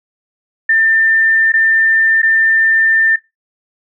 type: tone with dropouts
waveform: sine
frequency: 1793 Hz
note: A6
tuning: 32 cents sharp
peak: -8 dBFS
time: 0.69-3.16 s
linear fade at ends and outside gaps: 5 ms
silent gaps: 1.521-1.537 / 2.219-2.229 s
effects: noise-tail reverb RT60 0.2 s tail -20 dB re dry